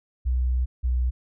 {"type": "tone pair in turn", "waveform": "sine", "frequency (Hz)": [62.6, 62.02], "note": ["B1", "B1"], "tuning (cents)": [24, 8], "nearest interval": "unison", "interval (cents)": 16, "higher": "first", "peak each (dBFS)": -20, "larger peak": "neither", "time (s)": [[0.25, 0.66], [0.83, 1.11]], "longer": "first", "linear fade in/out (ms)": 20, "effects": []}